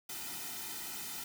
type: noise with comb filter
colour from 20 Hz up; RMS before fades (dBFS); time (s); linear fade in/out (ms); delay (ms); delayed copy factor
white; -42; 0.09-1.24; 5; 1.8; -0.95
effects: none